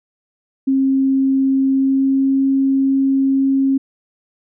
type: tone with pitch glide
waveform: sine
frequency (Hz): 268.3 to 270.2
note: C4 to C#4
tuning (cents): +44 to -44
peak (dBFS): -12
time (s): 0.67-3.78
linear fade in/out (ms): 10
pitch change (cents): +12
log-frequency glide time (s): 1.73-2.26
effects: none